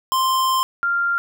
square / sine tone pair in turn, 1046.5 / 1392.1 Hz, C6 / F6, 0 / -6 cents, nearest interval perfect fourth, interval 494 cents, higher second, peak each -17 dBFS, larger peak neither, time 0.12-0.63 / 0.83-1.18 s, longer first, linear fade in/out 0 ms, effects none

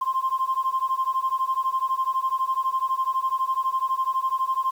sine beating tone pair, 1046.5 / 1058.5 Hz, C6 / C6, 0 / +20 cents, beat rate 12 Hz, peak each -24 dBFS, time 0.01-4.71 s, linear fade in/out 10 ms, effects tanh soft clip ceiling -15 dBFS + 8-bit

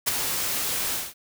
white noise with ADSR envelope, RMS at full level -20 dBFS, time 0.06-1.14 s, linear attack 21 ms, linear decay 15 ms, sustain -7 dB, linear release 210 ms, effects none

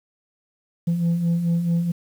sine beating tone pair, 166.1 / 170.7 Hz, E3 / F3, +13 / -39 cents, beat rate 4.6 Hz, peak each -25 / -17 dBFS, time 0.87-1.92 s, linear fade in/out 10 ms, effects tanh soft clip ceiling -16 dBFS + 8-bit

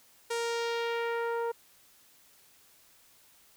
sawtooth tone with low-pass filter sweep, 466.2 Hz, A#4, in tune, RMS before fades -32 dBFS, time 0.3-1.52 s, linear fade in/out 10 ms, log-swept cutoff 9800 to 940 Hz, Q 1.2, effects white hiss -61 dBFS RMS until 3.56 s

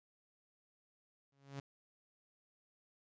sawtooth tone with exponential growth, 138.59 Hz, C#3, in tune, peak -37 dBFS, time 1.32-1.6 s, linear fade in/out 5 ms, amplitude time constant 60 ms, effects resampled to 16000 Hz

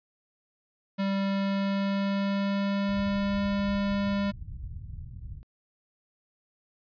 square tone with pitch glide, 196 to 200.2 Hz, G3 to G3, 0 to +37 cents, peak -26 dBFS, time 0.98-4.32 s, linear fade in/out 20 ms, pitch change +37 cents, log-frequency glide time 1.13-3.41 s
white low-pass noise, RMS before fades -40 dBFS, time 2.89-5.43 s, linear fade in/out 0 ms, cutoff 110 Hz, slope 24 dB/octave
effects resampled to 11025 Hz

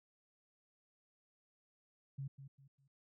sine tone with echo, 137.2 Hz, C#3, 17 cents flat, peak -40 dBFS, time 2.18-2.28 s, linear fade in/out 10 ms, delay 200 ms, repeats 3, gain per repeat -10 dB, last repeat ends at 2.88 s, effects none

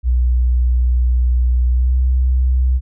sine tone with pitch glide, 61.4 to 63.6 Hz, B1 to C2, -9 to -48 cents, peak -11 dBFS, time 0.03-2.81 s, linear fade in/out 50 ms, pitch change +61 cents, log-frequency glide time 1.69-1.97 s, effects none

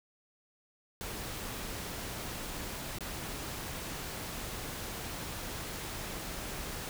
pink noise with dropouts, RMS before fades -40 dBFS, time 1.01-6.89 s, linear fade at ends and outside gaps 0 ms, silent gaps 2.985-3.007 s, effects none

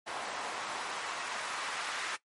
white noise with band-pass filter sweep, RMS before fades -38 dBFS, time 0.06-2.17 s, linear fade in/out 20 ms, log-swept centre 820 to 1400 Hz, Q 1.2, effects noise-tail reverb RT60 0.1 s tail -17 dB re dry + MP3 48 kbps

